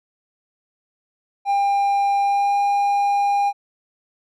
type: tone with pitch glide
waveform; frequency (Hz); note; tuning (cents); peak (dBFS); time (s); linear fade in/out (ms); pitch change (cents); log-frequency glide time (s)
triangle; 800 to 807; G5 to G#5; +35 to -50; -14; 1.45-3.53; 50; +15; 2.22-2.57
effects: none